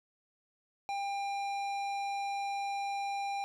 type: tone with tanh clipping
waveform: sine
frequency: 798 Hz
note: G5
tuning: 31 cents sharp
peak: -35 dBFS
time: 0.89-3.44 s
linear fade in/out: 0 ms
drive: 15 dB
effects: none